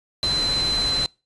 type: tone in noise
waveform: sine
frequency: 4057 Hz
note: B7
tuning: 46 cents sharp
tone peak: -20 dBFS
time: 0.23-1.06 s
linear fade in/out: 0 ms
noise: pink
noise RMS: -29 dBFS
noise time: 0.23-1.06 s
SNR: +6 dB
effects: noise-tail reverb RT60 0.3 s tail -26 dB re dry + resampled to 22050 Hz